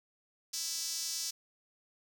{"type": "tone with high-pass filter", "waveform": "sawtooth", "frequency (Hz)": 329.1, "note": "E4", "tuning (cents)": -3, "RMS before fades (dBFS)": -37, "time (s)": [0.53, 1.31], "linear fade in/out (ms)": 10, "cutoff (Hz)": 5500, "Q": 3, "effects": []}